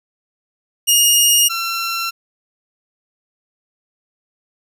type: tone pair in turn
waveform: 15% pulse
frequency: 2852 / 1355.7 Hz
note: F7 / E6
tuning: +36 / +48 cents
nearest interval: octave + minor second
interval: 1288 cents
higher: first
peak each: -3 / -13 dBFS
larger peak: first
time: 0.87-1.49 / 1.49-2.11 s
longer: neither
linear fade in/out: 20 ms
effects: none